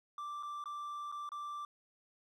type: tone with dropouts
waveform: triangle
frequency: 1174.7 Hz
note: D6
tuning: in tune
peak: -38 dBFS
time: 0.18-1.65 s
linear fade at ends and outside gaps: 2 ms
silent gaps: 0.427-0.431 / 0.64-0.657 / 1.117-1.123 / 1.291-1.318 s
effects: none

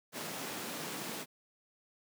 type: high-pass noise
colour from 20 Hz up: pink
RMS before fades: -41 dBFS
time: 0.12-1.26 s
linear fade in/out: 50 ms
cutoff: 160 Hz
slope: 24 dB/octave
effects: none

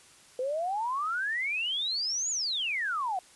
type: exponential two-way sweep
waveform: sine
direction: up then down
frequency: 493.9 to 7040 to 708 Hz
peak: -28 dBFS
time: 0.39-3.19 s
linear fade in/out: 2 ms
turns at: 2.3 s
effects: white hiss -56 dBFS RMS until 3.35 s + resampled to 24000 Hz

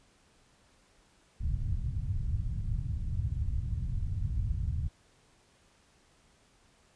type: low-pass noise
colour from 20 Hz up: white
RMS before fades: -32 dBFS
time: 1.4-4.89 s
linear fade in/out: 10 ms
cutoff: 110 Hz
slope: 24 dB/octave
effects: pink hiss -65 dBFS RMS until 6.95 s + resampled to 22050 Hz

